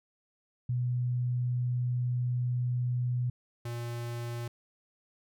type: tone pair in turn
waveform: sine / square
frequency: 123.47 / 118.73 Hz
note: B2 / A#2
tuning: 0 / +32 cents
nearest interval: minor second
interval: 68 cents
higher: first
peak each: -27 / -35 dBFS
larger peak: first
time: 0.69-3.3 / 3.65-4.48 s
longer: first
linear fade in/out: 5 ms
effects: none